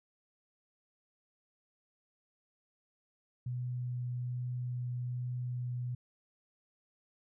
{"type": "tone with vibrato", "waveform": "sine", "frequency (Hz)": 123.7, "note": "B2", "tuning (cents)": 3, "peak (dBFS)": -34, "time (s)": [3.46, 5.95], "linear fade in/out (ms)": 5, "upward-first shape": "triangle", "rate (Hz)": 1.2, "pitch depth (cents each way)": 8, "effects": []}